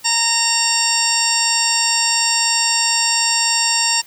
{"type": "harmonic tone", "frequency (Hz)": 921, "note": "A#5", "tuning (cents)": -21, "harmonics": [1, 2, 3, 4, 5, 6, 8, 9], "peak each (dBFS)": [-23, -26, -23, -30, -23, -19, -20, -26], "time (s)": [0.04, 4.02], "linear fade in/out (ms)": 20, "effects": ["white hiss -45 dBFS RMS until 4.06 s"]}